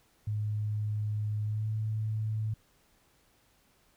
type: tone with pitch glide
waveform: sine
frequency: 105.8 to 108.77 Hz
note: G#2 to A2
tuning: +33 to -19 cents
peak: -29 dBFS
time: 0.27-2.54 s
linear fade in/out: 5 ms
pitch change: +48 cents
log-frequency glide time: 1.44-1.69 s
effects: pink hiss -67 dBFS RMS until 3.96 s